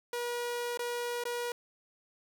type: tone with dropouts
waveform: sawtooth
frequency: 481 Hz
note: B4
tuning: 46 cents flat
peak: -29 dBFS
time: 0.13-1.52 s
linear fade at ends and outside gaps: 2 ms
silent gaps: 0.774-0.792 / 1.238-1.253 s
effects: none